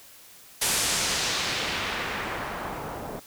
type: noise with low-pass filter sweep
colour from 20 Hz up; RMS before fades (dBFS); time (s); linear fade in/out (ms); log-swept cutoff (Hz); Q
white; -29; 0.61-3.2; 10; 11000 to 620; 1
effects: white hiss -50 dBFS RMS until 3.26 s